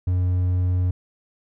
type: tone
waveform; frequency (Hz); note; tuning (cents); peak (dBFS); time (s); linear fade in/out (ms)
triangle; 90.5; F#2; -38; -16; 0.07-0.91; 5
effects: none